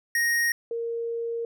square / sine tone pair in turn, 1869 / 464.3 Hz, A#6 / A#4, +4 / -7 cents, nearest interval 2 octaves, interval 2411 cents, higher first, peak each -22 / -27 dBFS, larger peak first, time 0.15-0.52 / 0.71-1.45 s, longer second, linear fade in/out 2 ms, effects none

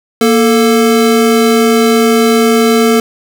square tone pair together, 234.3 / 442.3 Hz, A#3 / A4, +9 / +9 cents, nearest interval major seventh, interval 1100 cents, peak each -10 dBFS, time 0.21-3 s, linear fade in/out 2 ms, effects none

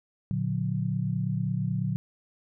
sine chord, Bb augmented, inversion none, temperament just, 116.54 / 145.68 / 182.1 Hz, Bb2 / D3 / F#3, 0 / -14 / -27 cents, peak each -30 dBFS, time 0.31-1.96 s, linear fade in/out 0 ms, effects none

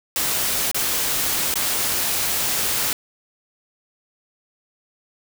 white noise with dropouts, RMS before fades -22 dBFS, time 0.16-2.93 s, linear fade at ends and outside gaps 1 ms, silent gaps 0.714-0.745 / 1.541-1.556 s, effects none

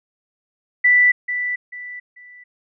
sine tone with echo, 1975.5 Hz, B6, in tune, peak -10 dBFS, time 0.84-1.12 s, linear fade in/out 10 ms, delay 440 ms, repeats 3, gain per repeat -10 dB, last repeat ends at 2.44 s, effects none

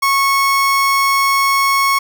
30% pulse tone, 1100 Hz, C#6, 14 cents flat, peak -9 dBFS, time 0.02-1.99 s, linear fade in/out 10 ms, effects none

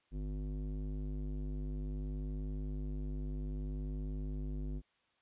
square tone with low-pass filter, 50.3 Hz, G1, 45 cents sharp, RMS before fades -39 dBFS, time 0.11-4.82 s, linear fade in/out 50 ms, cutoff 280 Hz, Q 1.6, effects white hiss -75 dBFS RMS until 5.21 s + resampled to 8000 Hz

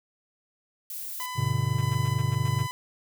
violet noise, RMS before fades -36 dBFS, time 0.9-1.26 s, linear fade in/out 2 ms
sawtooth tone with tremolo, 1003 Hz, B5, 26 cents sharp, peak -29 dBFS, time 1.2-2.71 s, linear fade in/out 0 ms, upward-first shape square, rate 1.6 Hz, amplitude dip 25%
triangle chord, G major, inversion none, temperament just, 98 / 122.5 / 147 Hz, G2 / B2 / D3, 0 / -14 / +2 cents, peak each -28 / -24 / -27 dBFS, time 1.35-2.68 s, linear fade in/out 50 ms
5% pulse tone bursts, 227.2 Hz, A#3, 44 cents flat, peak -33 dBFS, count 7, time 1.78-2.619 s, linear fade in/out 2 ms, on 35 ms, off 99 ms
effects none

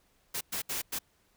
white noise bursts at uneven times, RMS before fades -34 dBFS, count 4, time 0.34-0.41 / 0.52-0.62 / 0.69-0.82 / 0.92-0.99 s, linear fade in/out 10 ms, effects pink hiss -69 dBFS RMS until 1.36 s

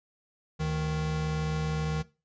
square tone pair together, 73.42 / 155.57 Hz, D2 / D#3, 0 / 0 cents, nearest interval octave + minor second, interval 1300 cents, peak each -36 / -29 dBFS, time 0.59-2.03 s, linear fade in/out 20 ms, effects noise-tail reverb RT60 0.3 s tail -19 dB re dry + resampled to 16000 Hz

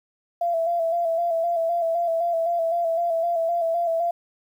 sine tone with vibrato, 674 Hz, E5, 38 cents sharp, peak -20 dBFS, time 0.41-4.11 s, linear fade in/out 5 ms, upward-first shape square, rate 3.9 Hz, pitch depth 38 cents each way, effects 9-bit

